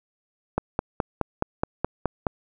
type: click train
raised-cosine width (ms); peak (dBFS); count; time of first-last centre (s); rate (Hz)
1; -8; 9; 0.58-2.268; 4.74
effects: none